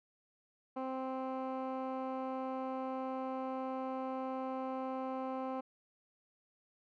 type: tone with low-pass filter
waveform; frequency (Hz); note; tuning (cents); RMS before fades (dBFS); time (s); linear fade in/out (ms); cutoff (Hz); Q
15% pulse; 261.6; C4; 0; -39; 0.76-5.61; 10; 1200; 0.96
effects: none